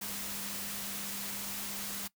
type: tone in noise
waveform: sine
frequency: 200 Hz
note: G3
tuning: 35 cents sharp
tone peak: -48 dBFS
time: 0.01-2.08 s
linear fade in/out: 10 ms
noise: white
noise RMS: -39 dBFS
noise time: 0.01-2.08 s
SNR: -12 dB
effects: noise-tail reverb RT60 0.1 s tail -20 dB re dry